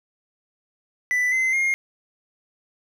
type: tone with pitch steps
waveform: triangle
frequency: 1987 / 2058 / 2132 Hz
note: B6 / C7 / C7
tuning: +10 / -29 / +32 cents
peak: -17 dBFS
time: 1.11-1.74 s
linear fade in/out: 0 ms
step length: 210 ms
effects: none